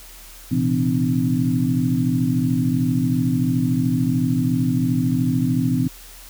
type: tone cluster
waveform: sine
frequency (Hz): 119.2 / 132.6 / 166.6 / 256.2 / 299.1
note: A#2 / C3 / E3 / C4 / D4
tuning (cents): +39 / +23 / +19 / -36 / +32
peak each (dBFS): -24 / -25 / -23 / -20 / -28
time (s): 0.51-5.88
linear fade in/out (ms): 10
effects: added 40 Hz sine -43 dBFS peak until 6.29 s + white hiss -43 dBFS RMS until 6.29 s